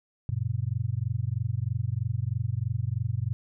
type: chord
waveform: sine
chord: F# major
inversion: none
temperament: just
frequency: 92.5 / 115.62 / 138.75 Hz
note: F#2 / A#2 / C#3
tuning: 0 / -14 / +2 cents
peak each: -32 / -28 / -34 dBFS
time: 0.29-3.33 s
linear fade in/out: 0 ms
effects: none